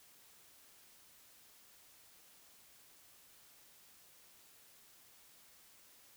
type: silence
effects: white hiss -63 dBFS RMS until 6.16 s